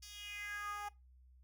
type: tone with high-pass filter sweep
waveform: 10% pulse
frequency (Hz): 412.3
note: G#4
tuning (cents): -13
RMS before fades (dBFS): -45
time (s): 0.02-0.89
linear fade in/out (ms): 10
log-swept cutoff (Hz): 4500 to 830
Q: 4.8
effects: noise-tail reverb RT60 0.2 s tail -20 dB re dry + added 63 Hz sine -60 dBFS peak until 1.43 s